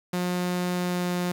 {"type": "tone with pitch glide", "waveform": "sawtooth", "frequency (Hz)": [179, 177.87], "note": ["F3", "F3"], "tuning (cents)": [43, 32], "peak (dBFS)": -21, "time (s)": [0.13, 1.32], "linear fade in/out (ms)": 5, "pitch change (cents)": -11, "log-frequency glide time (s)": [0.7, 1.11], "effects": ["8-bit"]}